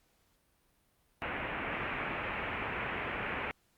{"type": "low-pass noise", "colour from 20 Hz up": "white", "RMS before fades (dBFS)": -37, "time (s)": [1.22, 3.51], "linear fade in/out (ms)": 0, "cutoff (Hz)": 2600, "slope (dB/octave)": 48, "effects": ["pink hiss -72 dBFS RMS until 3.77 s", "Opus 48 kbps"]}